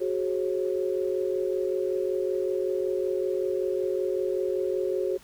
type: chord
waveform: sine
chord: F# suspended second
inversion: none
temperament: equal with one note detuned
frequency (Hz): 370 / 415.3 / 540.8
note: F#4 / G#4 / C#5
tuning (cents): 0 / 0 / -43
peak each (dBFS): -27 / -30 / -31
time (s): 0-5.18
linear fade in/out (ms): 20
effects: pink hiss -54 dBFS RMS until 5.23 s